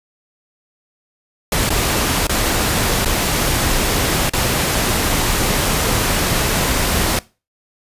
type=noise with dropouts; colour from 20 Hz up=pink; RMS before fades=-17 dBFS; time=1.52-7.19 s; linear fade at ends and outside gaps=2 ms; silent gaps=1.693-1.703 / 2.27-2.294 / 3.048-3.057 / 4.296-4.334 s; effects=noise-tail reverb RT60 0.3 s tail -21 dB re dry + resampled to 32000 Hz